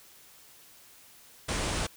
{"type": "low-pass noise", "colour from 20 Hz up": "pink", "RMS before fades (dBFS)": -31, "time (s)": [1.48, 1.87], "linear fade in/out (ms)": 10, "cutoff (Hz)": 10000, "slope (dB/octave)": 96, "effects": ["white hiss -55 dBFS RMS until 1.96 s"]}